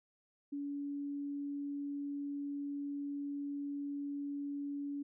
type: tone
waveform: sine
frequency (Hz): 284.6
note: C#4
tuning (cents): +46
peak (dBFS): -37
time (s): 0.52-5.03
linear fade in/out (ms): 10
effects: none

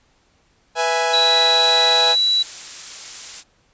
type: chord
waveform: sawtooth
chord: E major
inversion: second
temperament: equal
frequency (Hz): 493.9 / 659.3 / 830.6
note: B4 / E5 / G#5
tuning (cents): 0 / 0 / 0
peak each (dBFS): -19 / -19 / -16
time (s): 0.75-2.16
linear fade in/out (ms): 50
type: tone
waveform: sine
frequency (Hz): 3930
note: B7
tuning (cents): -9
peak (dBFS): -14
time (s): 1.13-2.43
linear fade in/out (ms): 10
type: noise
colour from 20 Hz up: blue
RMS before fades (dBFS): -29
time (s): 1.59-3.44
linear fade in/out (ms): 50
effects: pink hiss -60 dBFS RMS until 3.73 s + resampled to 16000 Hz

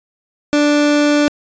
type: tone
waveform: 30% pulse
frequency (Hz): 293.7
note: D4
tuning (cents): 0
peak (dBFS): -8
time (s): 0.53-1.28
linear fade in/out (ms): 0
effects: resampled to 16000 Hz

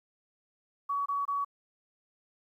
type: tone bursts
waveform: sine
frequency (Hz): 1130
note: C#6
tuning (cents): +33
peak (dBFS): -28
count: 3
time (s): 0.89-1.448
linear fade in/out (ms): 10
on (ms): 170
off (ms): 24
effects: 11-bit

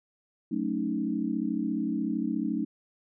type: chord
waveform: sine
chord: D# half-diminished seventh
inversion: first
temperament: equal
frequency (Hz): 185 / 220 / 277.2 / 311.1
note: F#3 / A3 / C#4 / D#4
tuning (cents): 0 / 0 / 0 / 0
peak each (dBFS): -35 / -31 / -32 / -32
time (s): 0.51-2.65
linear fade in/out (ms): 10
effects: none

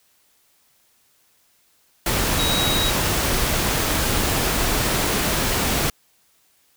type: tone in noise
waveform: sine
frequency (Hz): 3826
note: A#7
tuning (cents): +44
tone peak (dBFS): -22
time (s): 2.39-2.9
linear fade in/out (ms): 2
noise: pink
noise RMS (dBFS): -21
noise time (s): 2.06-5.9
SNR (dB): -4
effects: white hiss -61 dBFS RMS until 6.76 s

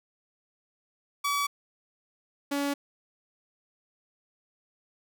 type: tone pair in turn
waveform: sawtooth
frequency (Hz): 1142 / 283.2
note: D6 / C#4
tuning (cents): -49 / +37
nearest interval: 2 octaves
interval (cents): 2414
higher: first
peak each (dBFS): -22 / -23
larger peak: first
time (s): 1.24-1.47 / 2.51-2.74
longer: neither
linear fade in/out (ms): 10
effects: none

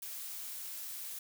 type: noise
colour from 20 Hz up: blue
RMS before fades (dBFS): -43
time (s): 0.02-1.19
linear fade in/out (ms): 5
effects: none

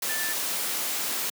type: tone in noise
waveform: sine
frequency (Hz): 1760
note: A6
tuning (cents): 0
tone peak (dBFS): -31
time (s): 0.09-0.33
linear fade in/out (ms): 5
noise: white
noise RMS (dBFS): -29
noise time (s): 0.02-1.3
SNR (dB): -5
effects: high-pass 200 Hz 12 dB/octave

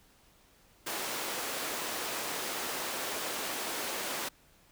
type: high-pass noise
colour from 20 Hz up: pink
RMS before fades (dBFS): -36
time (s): 0.86-4.29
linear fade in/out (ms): 10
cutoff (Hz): 390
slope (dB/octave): 12
effects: pink hiss -63 dBFS RMS until 4.71 s

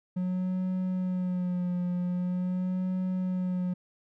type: tone with vibrato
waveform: triangle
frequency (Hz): 181.5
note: F#3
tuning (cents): -33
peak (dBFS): -25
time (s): 0.16-3.74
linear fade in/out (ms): 10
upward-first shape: sine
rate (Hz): 0.44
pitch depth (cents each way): 34
effects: none

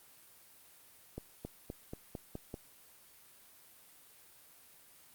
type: accelerating click train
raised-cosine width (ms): 2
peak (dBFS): -27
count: 7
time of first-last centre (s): 1.18-2.542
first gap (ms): 270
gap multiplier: 0.93
effects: white hiss -60 dBFS RMS until 5.14 s + Opus 32 kbps

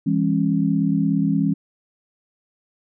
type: tone cluster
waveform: sine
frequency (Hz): 165.9 / 202.8 / 272.5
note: E3 / G#3 / C#4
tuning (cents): +11 / -41 / -29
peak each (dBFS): -21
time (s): 0.06-1.54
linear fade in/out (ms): 10
effects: none

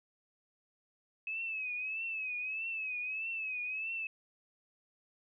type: tone with vibrato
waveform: sine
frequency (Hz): 2574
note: E7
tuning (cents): -42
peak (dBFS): -35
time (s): 1.27-4.07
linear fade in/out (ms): 2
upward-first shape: triangle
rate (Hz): 1.6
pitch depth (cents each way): 96
effects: none

